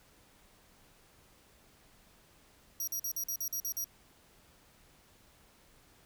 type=tone bursts; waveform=20% pulse; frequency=5740 Hz; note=F8; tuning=47 cents sharp; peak=-28 dBFS; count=9; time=2.8-3.843 s; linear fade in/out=2 ms; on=75 ms; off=46 ms; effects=pink hiss -63 dBFS RMS until 6.05 s